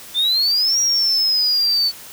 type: exponential two-way sweep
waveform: sine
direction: up then down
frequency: 3520 to 5700 to 4478 Hz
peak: -12 dBFS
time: 0.14-1.92 s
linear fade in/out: 50 ms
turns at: 0.79 s
effects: tanh soft clip ceiling -13 dBFS + white hiss -38 dBFS RMS until 2.12 s